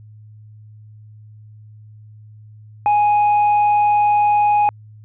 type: tone with quantisation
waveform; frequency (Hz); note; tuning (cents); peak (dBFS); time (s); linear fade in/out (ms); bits
triangle; 830.6; G#5; 0; -10; 2.86-4.69; 0; 5
effects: added 107 Hz sine -39 dBFS peak until 5.04 s + resampled to 8000 Hz